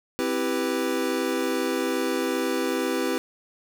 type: chord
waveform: square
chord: C major seventh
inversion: none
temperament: equal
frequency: 261.6 / 329.6 / 392 / 493.9 Hz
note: C4 / E4 / G4 / B4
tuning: 0 / 0 / 0 / 0 cents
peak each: -30 dBFS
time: 0.19-3.18 s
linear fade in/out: 0 ms
effects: none